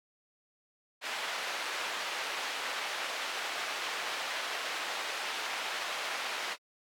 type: band-pass noise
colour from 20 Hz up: white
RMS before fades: -37 dBFS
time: 1.01-6.57 s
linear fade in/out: 50 ms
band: 610 to 3000 Hz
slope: 12 dB/octave
effects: AAC 64 kbps